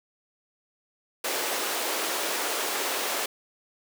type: high-pass noise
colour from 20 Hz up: pink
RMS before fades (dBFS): -29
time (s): 1.24-3.26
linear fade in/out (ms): 5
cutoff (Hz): 360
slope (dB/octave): 24
effects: none